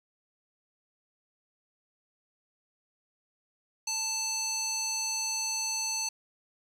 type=tone with band-pass filter; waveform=square; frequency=880 Hz; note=A5; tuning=in tune; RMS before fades=-32 dBFS; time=3.87-6.09 s; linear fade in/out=5 ms; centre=5800 Hz; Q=3.2; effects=10-bit